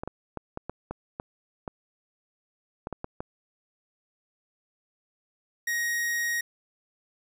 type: clicks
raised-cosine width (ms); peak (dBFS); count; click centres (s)
1; -19; 12; 0.035 / 0.076 / 0.373 / 0.574 / 0.696 / 0.91 / 1.199 / 1.678 / 2.871 / 2.927 / 3.044 / 3.205
type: tone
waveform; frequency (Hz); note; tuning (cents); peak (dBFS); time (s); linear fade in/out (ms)
45% pulse; 1882; A#6; +16; -26; 5.67-6.41; 5
effects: none